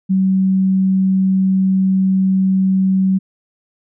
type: tone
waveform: sine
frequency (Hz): 190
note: F#3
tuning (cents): +46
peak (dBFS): -11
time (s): 0.09-3.19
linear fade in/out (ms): 20
effects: none